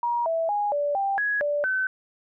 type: tone with pitch steps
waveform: sine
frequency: 951 / 657 / 825 / 580 / 789 / 1670 / 584 / 1524 Hz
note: A#5 / E5 / G#5 / D5 / G5 / G#6 / D5 / G6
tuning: +34 / -6 / -12 / -22 / +11 / +9 / -10 / -49 cents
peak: -22 dBFS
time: 0.03-1.87 s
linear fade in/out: 2 ms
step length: 230 ms
effects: none